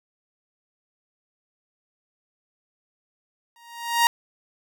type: tone with exponential growth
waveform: sawtooth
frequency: 938 Hz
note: A#5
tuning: 11 cents sharp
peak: -10 dBFS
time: 3.56-4.07 s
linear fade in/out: 1 ms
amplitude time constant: 110 ms
effects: none